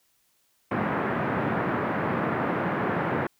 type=band-pass noise; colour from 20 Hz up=pink; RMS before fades=-27 dBFS; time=0.71-3.27 s; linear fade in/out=5 ms; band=130 to 1800 Hz; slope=24 dB/octave; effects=white hiss -68 dBFS RMS until 3.39 s